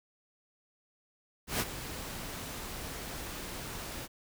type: noise with ADSR envelope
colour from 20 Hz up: pink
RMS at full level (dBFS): -29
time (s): 1.47-4.08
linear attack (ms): 130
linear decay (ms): 43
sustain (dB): -12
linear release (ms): 37
effects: none

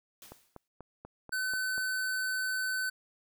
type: noise with exponential decay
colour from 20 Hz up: white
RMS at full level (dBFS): -49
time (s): 0.22-0.68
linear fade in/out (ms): 1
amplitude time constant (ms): 100
type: click train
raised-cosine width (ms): 1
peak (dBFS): -31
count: 7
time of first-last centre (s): 0.32-1.78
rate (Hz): 4.11
type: tone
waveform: square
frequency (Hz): 1517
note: F#6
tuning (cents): +43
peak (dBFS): -31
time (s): 1.32-2.9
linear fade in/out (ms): 10
effects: none

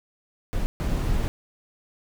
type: noise bursts at uneven times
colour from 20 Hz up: brown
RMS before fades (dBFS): -24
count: 2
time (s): 0.53-0.66 / 0.8-1.28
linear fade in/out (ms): 0
effects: none

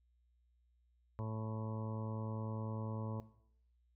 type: harmonic tone with a mistuned harmonic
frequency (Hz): 110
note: A2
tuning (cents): 0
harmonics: 1 / 2 / 3 / 4 / 5 / 6 / 7 / 8 / 9 / 10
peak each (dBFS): -39 / -47 / -54 / -51 / -51 / -57 / -63 / -55 / -53 / -57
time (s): 1.19-3.2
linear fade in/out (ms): 0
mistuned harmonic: 7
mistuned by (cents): +53
effects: noise-tail reverb RT60 0.7 s tail -17 dB re dry + added 60 Hz sine -70 dBFS peak until 3.95 s

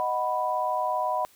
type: chord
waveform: sine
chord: B major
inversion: first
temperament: equal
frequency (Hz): 622.3 / 740 / 987.8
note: D#5 / F#5 / B5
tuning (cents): 0 / 0 / 0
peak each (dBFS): -30 / -29 / -27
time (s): 0-1.25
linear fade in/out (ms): 0
effects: white hiss -58 dBFS RMS until 1.35 s

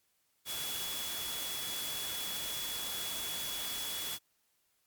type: tone in noise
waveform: sine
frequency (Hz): 3384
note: G#7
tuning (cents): +32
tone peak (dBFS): -40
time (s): 0.45-4.19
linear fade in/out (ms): 50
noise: white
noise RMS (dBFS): -39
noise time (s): 0.45-4.19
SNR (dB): -4
effects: white hiss -75 dBFS RMS until 4.86 s + MP3 96 kbps

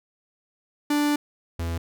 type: tone pair in turn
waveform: 45% pulse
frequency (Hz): 293.7 / 83.83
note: D4 / E2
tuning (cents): 0 / +30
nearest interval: octave + minor seventh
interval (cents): 2170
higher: first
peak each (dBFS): -20 / -26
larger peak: first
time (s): 0.9-1.16 / 1.59-1.78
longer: first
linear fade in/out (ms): 5
effects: none

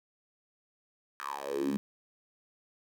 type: tone with high-pass filter sweep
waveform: 10% pulse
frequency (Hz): 70.1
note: C#2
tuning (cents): +20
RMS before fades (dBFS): -34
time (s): 1.2-1.77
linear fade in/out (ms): 0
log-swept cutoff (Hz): 1400 to 200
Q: 7.2
effects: none

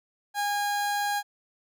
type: tone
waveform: 30% pulse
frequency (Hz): 818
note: G#5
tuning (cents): -26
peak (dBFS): -23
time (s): 0.34-1.23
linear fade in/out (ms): 50
effects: none

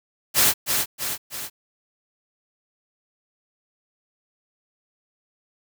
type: noise with echo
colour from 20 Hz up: white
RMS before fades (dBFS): -17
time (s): 0.34-0.54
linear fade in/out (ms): 50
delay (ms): 320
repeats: 3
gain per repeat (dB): -5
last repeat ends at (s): 1.5
effects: none

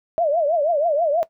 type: tone with vibrato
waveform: sine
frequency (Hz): 627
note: D#5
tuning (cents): +13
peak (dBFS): -16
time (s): 0.18-1.23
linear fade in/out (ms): 0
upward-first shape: triangle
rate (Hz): 6.2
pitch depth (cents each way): 220
effects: noise-tail reverb RT60 0.1 s tail -17 dB re dry

